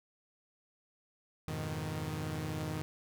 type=chord; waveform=sawtooth; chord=F half-diminished seventh; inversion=none; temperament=equal with one note detuned; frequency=87.31 / 103.83 / 123.83 / 155.56 Hz; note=F2 / Ab2 / Cb3 / Eb3; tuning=0 / 0 / +5 / 0 cents; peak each=-39 / -40 / -40 / -34 dBFS; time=1.48-2.82 s; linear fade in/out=0 ms; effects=none